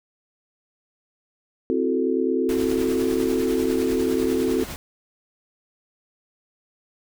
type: chord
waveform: sine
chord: F# half-diminished seventh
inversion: second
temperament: equal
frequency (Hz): 261.6 / 329.6 / 370 / 440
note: C4 / E4 / F#4 / A4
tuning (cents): 0 / 0 / 0 / 0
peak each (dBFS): -24 / -27 / -24 / -25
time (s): 1.7-4.64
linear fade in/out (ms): 0
type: noise with tremolo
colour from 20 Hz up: pink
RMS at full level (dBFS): -33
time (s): 2.49-4.76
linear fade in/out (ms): 0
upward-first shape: triangle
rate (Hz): 10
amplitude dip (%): 45
effects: none